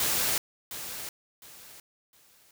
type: noise with echo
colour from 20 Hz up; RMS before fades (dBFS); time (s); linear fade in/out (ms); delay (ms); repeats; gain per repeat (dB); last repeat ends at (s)
white; -27; 0-0.38; 2; 710; 3; -11; 2.51
effects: none